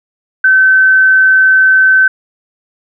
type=tone; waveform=sine; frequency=1533 Hz; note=G6; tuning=39 cents flat; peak=-4 dBFS; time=0.44-2.08 s; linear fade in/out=5 ms; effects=none